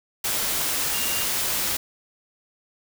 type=tone in noise; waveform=sine; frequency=2804 Hz; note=F7; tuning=6 cents sharp; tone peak=-32 dBFS; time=0.94-1.24 s; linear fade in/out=5 ms; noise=white; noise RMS=-25 dBFS; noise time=0.24-1.77 s; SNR=-10 dB; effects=none